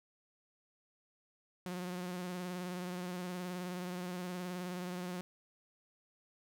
sawtooth tone with vibrato, 180 Hz, F#3, 47 cents flat, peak -35 dBFS, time 1.66-5.21 s, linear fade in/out 0 ms, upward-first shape triangle, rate 19 Hz, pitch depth 45 cents each way, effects none

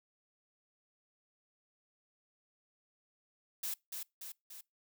blue noise with echo, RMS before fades -38 dBFS, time 3.63-3.74 s, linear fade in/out 5 ms, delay 290 ms, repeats 3, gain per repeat -4 dB, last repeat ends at 4.61 s, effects noise-tail reverb RT60 0.2 s tail -24 dB re dry

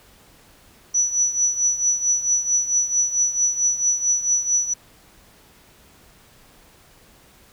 sine tone with tremolo, 5920 Hz, F#8, in tune, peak -14 dBFS, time 0.94-4.74 s, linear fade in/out 10 ms, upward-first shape triangle, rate 4.5 Hz, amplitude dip 80%, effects pink hiss -52 dBFS RMS until 7.52 s

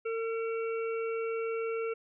harmonic tone, 453.3 Hz, A#4, 48 cents flat, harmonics 1 / 3 / 5 / 6, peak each -31 / -41 / -45 / -47 dBFS, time 0.05-1.94 s, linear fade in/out 10 ms, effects none

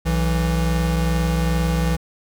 square tone pair together, 62.42 / 164.81 Hz, B1 / E3, +19 / 0 cents, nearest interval octave + perfect fourth, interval 1681 cents, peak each -21 dBFS, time 0.05-1.97 s, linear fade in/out 20 ms, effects none

